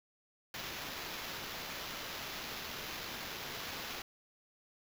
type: noise with sample-and-hold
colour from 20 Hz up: blue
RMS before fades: -43 dBFS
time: 0.54-4.02 s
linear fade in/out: 2 ms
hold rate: 8820 Hz
effects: none